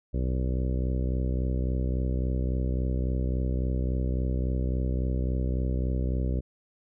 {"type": "harmonic tone", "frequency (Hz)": 63.6, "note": "C2", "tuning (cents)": -48, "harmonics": [1, 2, 3, 4, 5, 6, 7, 8, 9], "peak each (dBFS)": [-26, -32, -36, -38, -40, -42, -43, -44, -45], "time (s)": [0.13, 6.41], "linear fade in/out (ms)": 20, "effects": []}